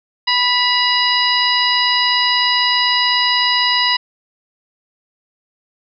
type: harmonic tone with a mistuned harmonic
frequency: 987 Hz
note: B5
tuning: 1 cent flat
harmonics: 1 / 2 / 3 / 4 / 5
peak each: -19 / -19 / -19 / -19 / -19 dBFS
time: 0.27-3.97 s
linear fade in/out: 10 ms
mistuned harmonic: 3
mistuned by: -48 cents
effects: none